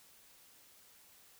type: silence
effects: white hiss -62 dBFS RMS until 1.39 s